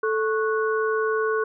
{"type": "tone cluster", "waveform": "sine", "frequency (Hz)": [438.9, 1101, 1475], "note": ["A4", "C#6", "F#6"], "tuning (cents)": [-4, -12, -6], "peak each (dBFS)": [-22, -28, -28], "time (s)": [0.03, 1.44], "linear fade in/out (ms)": 5, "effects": []}